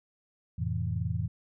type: chord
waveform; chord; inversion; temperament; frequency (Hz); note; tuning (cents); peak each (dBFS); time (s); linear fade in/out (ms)
sine; F major seventh; none; equal; 87.31 / 110 / 130.81 / 164.81; F2 / A2 / C3 / E3; 0 / 0 / 0 / 0; -33 / -32 / -37 / -35; 0.58-1.28; 10
effects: none